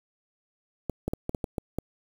clicks, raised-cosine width 2 ms, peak -15 dBFS, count 8, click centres 0.897 / 1.08 / 1.135 / 1.294 / 1.348 / 1.442 / 1.582 / 1.786 s, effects 7-bit

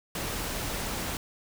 pink noise, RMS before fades -33 dBFS, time 0.15-1.17 s, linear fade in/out 2 ms, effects none

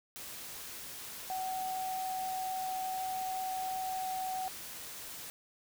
sine tone in noise, 752 Hz, F#5, 28 cents sharp, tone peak -34 dBFS, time 1.3-4.48 s, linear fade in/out 0 ms, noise white, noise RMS -45 dBFS, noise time 0.16-5.3 s, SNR +8 dB, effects none

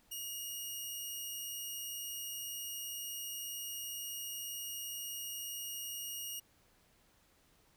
10% pulse tone, 2867 Hz, F7, 45 cents sharp, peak -32 dBFS, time 0.11-6.4 s, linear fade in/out 10 ms, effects pink hiss -69 dBFS RMS until 7.76 s

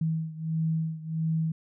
sine beating tone pair, 160.2 / 161.7 Hz, E3 / E3, -49 / -33 cents, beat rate 1.5 Hz, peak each -28 / -31 dBFS, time 0.01-1.52 s, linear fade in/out 5 ms, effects none

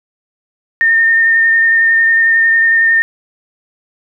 sine tone with vibrato, 1821 Hz, A#6, 41 cents flat, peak -7 dBFS, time 0.81-3.02 s, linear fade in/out 0 ms, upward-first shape sine, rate 11 Hz, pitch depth 16 cents each way, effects none

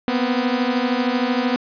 sawtooth beating tone pair, 242 / 255 Hz, B3 / C4, -35 / -44 cents, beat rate 13 Hz, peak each -17 dBFS, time 0.08-1.56 s, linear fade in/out 0 ms, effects resampled to 11025 Hz + 8-bit

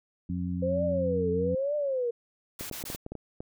harmonic tone, 89.2 Hz, F2, 37 cents sharp, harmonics 1 / 2 / 3, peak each -34 / -31 / -36 dBFS, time 0.29-1.55 s, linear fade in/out 5 ms
sine tone with vibrato, 509 Hz, C5, 48 cents flat, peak -26 dBFS, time 0.62-2.11 s, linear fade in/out 10 ms, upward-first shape triangle, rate 1.1 Hz, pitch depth 290 cents each way
white noise bursts, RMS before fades -39 dBFS, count 3, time 2.59-2.962 s, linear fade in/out 5 ms, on 110 ms, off 21 ms
clicks, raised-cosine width 2 ms, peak -24 dBFS, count 9, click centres 2.61 / 2.713 / 2.839 / 2.901 / 2.948 / 3.064 / 3.12 / 3.153 / 3.405 s
effects none

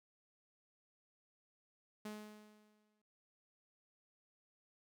sawtooth tone with exponential decay, 211.9 Hz, G#3, 35 cents sharp, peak -39 dBFS, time 2.05-3.02 s, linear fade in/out 5 ms, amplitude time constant 210 ms, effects none

